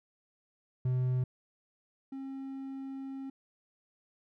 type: tone pair in turn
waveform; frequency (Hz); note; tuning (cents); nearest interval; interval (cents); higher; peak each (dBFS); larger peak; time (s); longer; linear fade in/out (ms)
triangle; 127.1 / 269.3; C3 / C#4; -50 / -50; octave + minor second; 1300; second; -25 / -36; first; 0.85-1.24 / 2.12-3.3; second; 5
effects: none